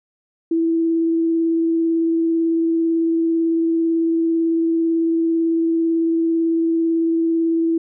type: tone with vibrato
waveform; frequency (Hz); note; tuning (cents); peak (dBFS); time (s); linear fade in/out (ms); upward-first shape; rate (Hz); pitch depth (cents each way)
sine; 329.6; E4; 0; -15; 0.51-7.78; 5; triangle; 18; 13
effects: none